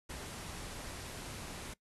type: low-pass noise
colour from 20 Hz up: pink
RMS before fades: -45 dBFS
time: 0.09-1.74 s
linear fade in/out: 10 ms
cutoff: 12000 Hz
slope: 96 dB/octave
effects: noise-tail reverb RT60 0.1 s tail -20 dB re dry